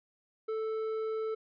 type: tone with hard clipping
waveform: sine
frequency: 440 Hz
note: A4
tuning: in tune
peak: -33 dBFS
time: 0.48-1.35 s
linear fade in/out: 10 ms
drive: 6 dB
effects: resampled to 11025 Hz